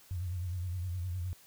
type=tone with vibrato; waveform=sine; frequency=89.6 Hz; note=F2; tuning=45 cents sharp; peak=-33 dBFS; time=0.11-1.33 s; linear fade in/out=0 ms; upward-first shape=sine; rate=9.7 Hz; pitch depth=90 cents each way; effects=white hiss -59 dBFS RMS until 1.46 s